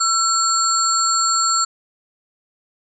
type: tone cluster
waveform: sine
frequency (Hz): 1343 / 4359 / 7390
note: E6 / C#8 / A#8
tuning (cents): +32 / -30 / -16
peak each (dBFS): -18 / -22 / -19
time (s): 0-1.65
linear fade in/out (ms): 10
effects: none